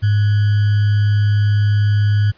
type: tone with sample-and-hold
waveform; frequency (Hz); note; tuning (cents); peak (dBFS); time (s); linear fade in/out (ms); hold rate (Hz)
sine; 103.83; G#2; 0; -11; 0.02-2.32; 20; 1575
effects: pink hiss -52 dBFS RMS until 2.37 s + resampled to 11025 Hz